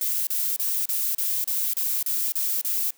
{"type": "noise bursts", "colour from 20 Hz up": "violet", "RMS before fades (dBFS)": -25, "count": 10, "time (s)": [0.01, 2.907], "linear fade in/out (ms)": 2, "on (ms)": 260, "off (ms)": 33, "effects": ["white hiss -58 dBFS RMS until 2.97 s", "high-pass 200 Hz 12 dB/octave"]}